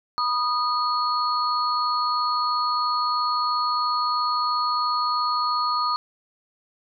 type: tone cluster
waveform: sine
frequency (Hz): 977 / 1234 / 4346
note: B5 / D#6 / C#8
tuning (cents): -19 / -15 / -35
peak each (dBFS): -28 / -22 / -29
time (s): 0.18-5.96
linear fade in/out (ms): 0
effects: none